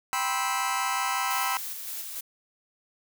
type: chord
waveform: sawtooth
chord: C major seventh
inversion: second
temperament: just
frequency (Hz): 784.9 / 981.1 / 1046.5 / 1308.1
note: G5 / B5 / C6 / E6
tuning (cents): +2 / -12 / 0 / -14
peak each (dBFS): -28 / -27 / -28 / -27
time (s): 0.13-1.57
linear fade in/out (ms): 0
type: noise with tremolo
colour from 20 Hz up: blue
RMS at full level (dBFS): -35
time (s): 1.3-2.21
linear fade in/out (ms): 10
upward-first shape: square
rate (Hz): 3.5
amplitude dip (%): 30
effects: none